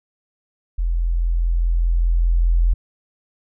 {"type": "tone with level ramp", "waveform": "sine", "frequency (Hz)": 42.46, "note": "F1", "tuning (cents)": -48, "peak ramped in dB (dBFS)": [-17, -12], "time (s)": [0.78, 2.74], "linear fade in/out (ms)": 10, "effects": []}